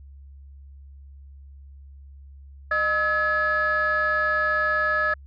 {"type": "tone cluster", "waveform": "sine", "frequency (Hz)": [612, 1284, 1699], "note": ["D#5", "E6", "G#6"], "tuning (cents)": [-29, -46, 39], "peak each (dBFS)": [-27, -24, -21], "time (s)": [2.71, 5.14], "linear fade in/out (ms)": 5, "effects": ["tanh soft clip ceiling -14 dBFS", "added 69 Hz sine -42 dBFS peak until 5.26 s"]}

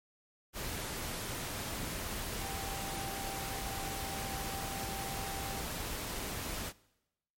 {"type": "tone in noise", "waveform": "sine", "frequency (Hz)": 782, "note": "G5", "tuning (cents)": -4, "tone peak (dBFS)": -43, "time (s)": [2.38, 5.64], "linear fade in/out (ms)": 50, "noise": "pink", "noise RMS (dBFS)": -39, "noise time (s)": [0.53, 6.73], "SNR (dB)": -7, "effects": ["noise-tail reverb RT60 0.9 s tail -21 dB re dry", "MP3 64 kbps"]}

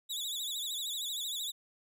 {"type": "tone with vibrato", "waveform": "sawtooth", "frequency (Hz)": 3638, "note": "A#7", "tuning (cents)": -43, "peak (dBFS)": -32, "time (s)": [0.09, 1.52], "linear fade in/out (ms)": 20, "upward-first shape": "sine", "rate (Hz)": 13, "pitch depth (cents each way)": 130, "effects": []}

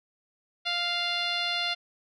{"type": "tone with low-pass filter", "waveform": "10% pulse", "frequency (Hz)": 698.5, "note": "F5", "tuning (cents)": 0, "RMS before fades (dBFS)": -29, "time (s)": [0.65, 1.75], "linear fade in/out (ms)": 20, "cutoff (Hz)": 4000, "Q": 2.8, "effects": []}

